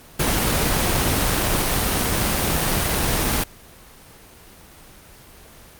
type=noise with amplitude modulation; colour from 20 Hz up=pink; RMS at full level=-18 dBFS; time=0.19-3.44 s; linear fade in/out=10 ms; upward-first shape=sine; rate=217 Hz; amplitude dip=35%; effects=pink hiss -45 dBFS RMS until 5.79 s + Opus 24 kbps